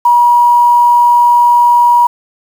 sine tone with quantisation, 960 Hz, B5, 49 cents flat, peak -4 dBFS, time 0.05-2.07 s, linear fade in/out 5 ms, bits 5, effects none

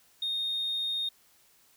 sine tone, 3693 Hz, A#7, 17 cents flat, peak -27 dBFS, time 0.22-1.09 s, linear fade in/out 5 ms, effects tanh soft clip ceiling -26 dBFS + white hiss -63 dBFS RMS until 1.76 s

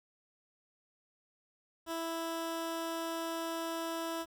15% pulse tone, 330 Hz, E4, 2 cents sharp, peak -29 dBFS, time 1.86-4.26 s, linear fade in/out 50 ms, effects 10-bit

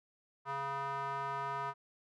square tone with band-pass filter, 138.59 Hz, C#3, in tune, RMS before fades -38 dBFS, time 0.45-1.74 s, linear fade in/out 50 ms, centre 1100 Hz, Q 4.4, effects none

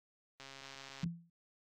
click train, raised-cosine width 0.2 ms, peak -33 dBFS, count 88, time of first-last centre 0.4-1.04 s, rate 136 Hz
sine tone with exponential decay, 169.4 Hz, E3, 48 cents sharp, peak -30 dBFS, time 1.03-1.3 s, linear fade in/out 5 ms, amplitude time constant 57 ms
effects AAC 64 kbps

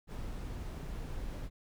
brown noise, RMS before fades -40 dBFS, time 0.07-1.5 s, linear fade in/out 50 ms, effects none

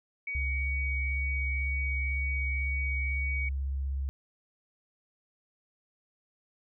sine tone, 2251 Hz, C#7, 26 cents sharp, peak -32 dBFS, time 0.27-3.49 s, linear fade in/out 5 ms
sine tone with vibrato, 68 Hz, C#2, 33 cents flat, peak -29 dBFS, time 0.35-4.09 s, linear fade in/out 0 ms, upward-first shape sine, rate 16 Hz, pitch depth 20 cents each way
effects none

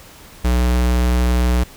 square tone, 61.2 Hz, B1, 15 cents flat, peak -14 dBFS, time 0.44-1.64 s, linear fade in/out 10 ms, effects pink hiss -42 dBFS RMS until 1.76 s

